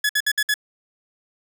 sawtooth tone bursts, 1701 Hz, G#6, 41 cents sharp, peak -14 dBFS, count 5, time 0.04-0.541 s, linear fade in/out 5 ms, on 53 ms, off 59 ms, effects none

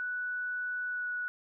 sine tone with pitch glide, 1480 to 1469.8 Hz, F#6 to F#6, 0 to -12 cents, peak -32 dBFS, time 0-1.28 s, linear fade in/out 0 ms, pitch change -12 cents, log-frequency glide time 0.87-1.08 s, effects none

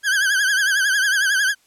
40% pulse tone with vibrato, 1592 Hz, G6, 26 cents sharp, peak -15 dBFS, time 0.03-1.55 s, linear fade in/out 50 ms, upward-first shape triangle, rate 11 Hz, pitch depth 120 cents each way, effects white hiss -59 dBFS RMS until 1.66 s + low-pass 11000 Hz 12 dB/octave

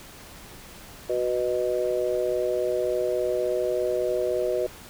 harmonic tone, 123.47 Hz, B2, in tune, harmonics 3 / 4 / 5, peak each -27 / -27 / -27 dBFS, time 1.09-4.67 s, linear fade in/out 10 ms, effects pink hiss -45 dBFS RMS until 4.89 s

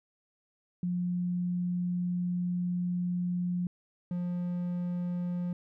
sine / triangle tone pair in turn, 177.7 / 176.68 Hz, F3 / F3, +30 / +20 cents, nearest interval unison, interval 10 cents, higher first, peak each -28 dBFS, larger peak neither, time 0.83-3.67 / 4.11-5.53 s, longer first, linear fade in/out 2 ms, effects none

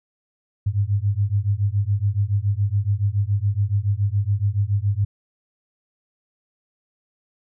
sine beating tone pair, 98 / 105.1 Hz, G2 / G#2, 0 / +21 cents, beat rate 7.1 Hz, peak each -21 dBFS, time 0.66-5.05 s, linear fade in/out 10 ms, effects none

